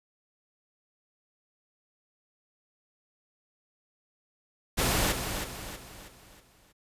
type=noise with echo; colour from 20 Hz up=pink; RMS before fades=-26 dBFS; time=4.77-5.13 s; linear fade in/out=20 ms; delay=320 ms; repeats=5; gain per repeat=-7 dB; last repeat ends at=6.73 s; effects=resampled to 32000 Hz